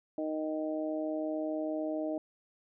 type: harmonic tone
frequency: 155.56 Hz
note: D#3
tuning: in tune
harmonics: 2 / 3 / 4 / 5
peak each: -34 / -43 / -35 / -47 dBFS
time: 0.18-2.18 s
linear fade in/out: 2 ms
effects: none

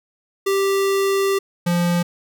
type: tone pair in turn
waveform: square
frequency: 392 / 174.01 Hz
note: G4 / F3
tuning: 0 / -6 cents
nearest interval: octave + major second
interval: 1406 cents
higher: first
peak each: -17 dBFS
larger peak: neither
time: 0.46-1.39 / 1.66-2.03 s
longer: first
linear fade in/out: 10 ms
effects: none

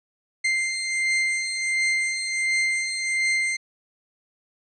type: beating tone pair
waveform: 40% pulse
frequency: 2093 / 2094.4 Hz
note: C7 / C7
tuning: 0 / +1 cents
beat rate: 1.4 Hz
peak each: -22 / -28 dBFS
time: 0.44-3.57 s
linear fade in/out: 10 ms
effects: resampled to 22050 Hz

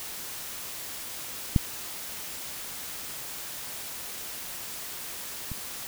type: clicks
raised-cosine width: 5 ms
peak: -7 / -23 dBFS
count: 2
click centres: 1.562 / 5.517 s
effects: white hiss -38 dBFS RMS until 5.87 s

